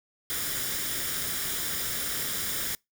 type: noise with comb filter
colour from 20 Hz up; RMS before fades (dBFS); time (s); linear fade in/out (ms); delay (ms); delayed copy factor
white; -31; 0.3-2.75; 0; 0.57; +0.55
effects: noise-tail reverb RT60 0.2 s tail -26 dB re dry